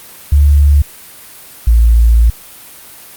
sine tone pair in turn, 72 / 57.15 Hz, D2 / A#1, -34 / -34 cents, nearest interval major third, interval 400 cents, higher first, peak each -4 dBFS, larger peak neither, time 0.32-0.82 / 1.67-2.3 s, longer second, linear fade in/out 5 ms, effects white hiss -35 dBFS RMS until 3.16 s + Opus 32 kbps

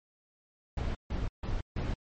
brown noise bursts, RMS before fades -32 dBFS, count 4, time 0.77-1.94 s, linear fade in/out 5 ms, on 180 ms, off 150 ms, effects low-pass 5000 Hz 12 dB/octave + MP3 32 kbps

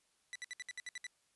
sawtooth tone bursts, 1975.5 Hz, B6, in tune, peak -38 dBFS, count 9, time 0.33-1.067 s, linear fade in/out 0 ms, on 25 ms, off 64 ms, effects white hiss -75 dBFS RMS until 1.35 s + resampled to 24000 Hz

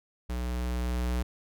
square tone with level ramp, 61.1 Hz, B1, 18 cents flat, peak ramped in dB -31 to -27 dBFS, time 0.29-1.23 s, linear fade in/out 10 ms, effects none

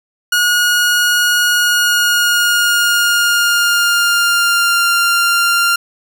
sawtooth tone with pitch glide, 1445 to 1391.8 Hz, F#6 to F6, -41 to -6 cents, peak -7 dBFS, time 0.32-5.76 s, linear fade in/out 5 ms, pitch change -65 cents, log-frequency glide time 1.49-4.87 s, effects none

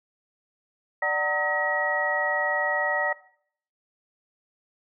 sine tone cluster, 590 / 749 / 916 / 1273 / 1910 Hz, D5 / F#5 / A#5 / D#6 / A#6, +8 / +21 / -31 / +39 / +42 cents, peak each -29 / -31 / -32 / -33 / -25 dBFS, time 1.02-3.13 s, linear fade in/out 5 ms, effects noise-tail reverb RT60 0.6 s tail -19 dB re dry

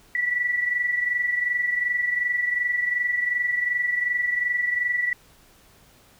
sine tone pair together, 1952.8 / 1975.5 Hz, B6 / B6, -20 / 0 cents, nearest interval unison, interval 20 cents, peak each -22 / -29 dBFS, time 0.15-5.13 s, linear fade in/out 2 ms, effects pink hiss -55 dBFS RMS until 6.19 s

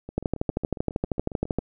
two click trains, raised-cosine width 2 ms, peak -23 / -10 dBFS, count 12 / 19, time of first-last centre 0.09-1.591 / 0.18-1.586 s, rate 7.33 / 12.8 Hz, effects none

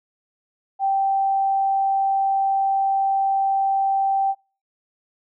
sine tone, 781 Hz, G5, 7 cents flat, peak -17 dBFS, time 0.79-4.35 s, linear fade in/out 50 ms, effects noise-tail reverb RT60 0.3 s tail -19 dB re dry

